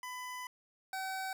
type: tone pair in turn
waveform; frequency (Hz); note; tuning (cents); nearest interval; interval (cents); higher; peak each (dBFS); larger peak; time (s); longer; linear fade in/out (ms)
25% pulse; 1001 / 762.7; B5 / G5; +23 / -48; perfect fourth; 471; first; -37 / -33; second; 0.03-0.47 / 0.93-1.33; first; 2
effects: none